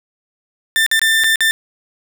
30% pulse tone with dropouts, 1787 Hz, A6, 26 cents sharp, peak -9 dBFS, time 0.76-1.51 s, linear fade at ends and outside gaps 0 ms, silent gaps 0.864-0.914 / 0.994-1.016 / 1.237-1.242 / 1.358-1.406 s, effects none

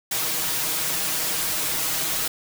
white noise with comb filter, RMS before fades -25 dBFS, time 0.11-2.28 s, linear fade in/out 5 ms, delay 6.3 ms, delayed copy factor +0.85, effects none

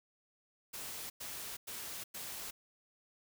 white noise bursts, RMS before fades -44 dBFS, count 4, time 0.73-2.51 s, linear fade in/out 10 ms, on 370 ms, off 100 ms, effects none

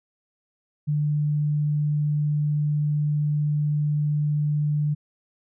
sine tone, 148.7 Hz, D3, 22 cents sharp, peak -20 dBFS, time 0.87-4.95 s, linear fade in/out 20 ms, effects none

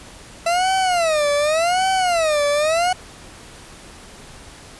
40% pulse tone with vibrato, 664 Hz, E5, 12 cents sharp, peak -15 dBFS, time 0.46-2.93 s, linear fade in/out 5 ms, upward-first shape sine, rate 0.87 Hz, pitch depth 240 cents each way, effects pink hiss -41 dBFS RMS until 4.79 s + resampled to 24000 Hz

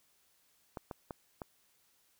clicks, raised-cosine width 1 ms, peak -26 dBFS, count 4, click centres 0.772 / 0.912 / 1.108 / 1.418 s, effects white hiss -71 dBFS RMS until 2.19 s

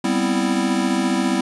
square chord, C major seventh, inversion second, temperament equal, 196 / 246.9 / 261.6 / 329.6 Hz, G3 / B3 / C4 / E4, 0 / 0 / 0 / 0 cents, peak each -24 dBFS, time 0.04-1.41 s, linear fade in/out 5 ms, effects resampled to 24000 Hz + 8-bit

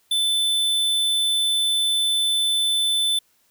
square tone, 3520 Hz, A7, in tune, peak -19 dBFS, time 0.11-3.19 s, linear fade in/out 5 ms, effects white hiss -63 dBFS RMS until 3.5 s

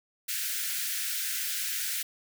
white high-pass noise, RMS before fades -32 dBFS, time 0.28-2.03 s, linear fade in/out 10 ms, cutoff 1400 Hz, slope 96 dB/octave, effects none

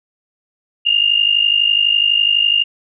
sine tone pair together, 2794 / 2846 Hz, F7 / F7, 0 / +32 cents, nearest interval unison, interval 32 cents, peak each -14 dBFS, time 0.85-2.64 s, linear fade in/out 20 ms, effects none

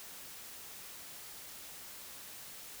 silence, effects white hiss -49 dBFS RMS until 2.8 s

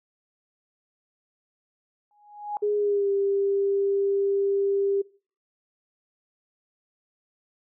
sine tone with exponential growth, 830.6 Hz, G#5, in tune, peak -24 dBFS, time 2.11-2.57 s, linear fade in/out 1 ms, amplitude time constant 100 ms
sine tone with pitch glide, 415.3 to 396.8 Hz, G#4 to G4, 0 to +21 cents, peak -21 dBFS, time 2.62-5.02 s, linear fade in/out 10 ms, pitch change -79 cents, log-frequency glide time 2.76-3.1 s
effects noise-tail reverb RT60 0.4 s tail -22 dB re dry

